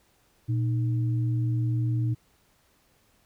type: tone pair together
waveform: sine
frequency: 118.34 / 306.4 Hz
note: A#2 / D#4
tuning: +27 / -27 cents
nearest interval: octave + major third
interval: 1646 cents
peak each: -23 / -35 dBFS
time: 0.48-2.15 s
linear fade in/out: 20 ms
effects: pink hiss -65 dBFS RMS until 3.25 s